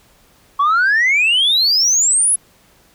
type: exponential sweep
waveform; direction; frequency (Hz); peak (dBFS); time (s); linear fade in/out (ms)
sine; up; 1100 to 10880; -9; 0.59-2.36; 10
effects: tanh soft clip ceiling -9 dBFS + pink hiss -52 dBFS RMS until 2.94 s